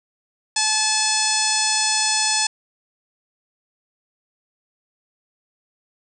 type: harmonic tone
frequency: 864 Hz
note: A5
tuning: 32 cents flat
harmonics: 1 / 2 / 3 / 4 / 5 / 6 / 7 / 8 / 9 / 10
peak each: -26 / -29 / -28 / -29 / -26 / -24 / -28 / -27 / -28 / -26 dBFS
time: 0.56-2.47 s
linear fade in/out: 5 ms
effects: none